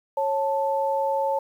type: tone pair together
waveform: sine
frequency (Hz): 549.1 / 880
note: C#5 / A5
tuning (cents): -17 / 0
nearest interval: minor sixth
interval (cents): 817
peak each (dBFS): -24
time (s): 0.17-1.39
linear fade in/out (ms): 5
effects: 9-bit